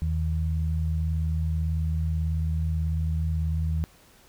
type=tone pair together; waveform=sine; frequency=79.9 / 158.19 Hz; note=D#2 / D#3; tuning=+47 / +29 cents; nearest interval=octave; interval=1182 cents; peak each=-24 / -30 dBFS; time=0.02-3.84 s; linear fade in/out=0 ms; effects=pink hiss -56 dBFS RMS until 4.28 s